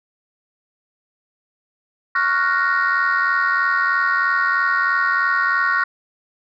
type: chord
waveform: sine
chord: Gb major seventh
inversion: second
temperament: equal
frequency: 1108.7 / 1396.9 / 1480 / 1864.7 Hz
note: Db6 / F6 / Gb6 / Bb6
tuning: 0 / 0 / 0 / 0 cents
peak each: -20 dBFS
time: 2.15-5.84 s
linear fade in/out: 5 ms
effects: tanh soft clip ceiling -10 dBFS